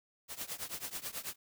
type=noise with tremolo; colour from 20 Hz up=white; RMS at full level=-38 dBFS; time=0.28-1.36 s; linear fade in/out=50 ms; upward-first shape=triangle; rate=9.2 Hz; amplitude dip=95%; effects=none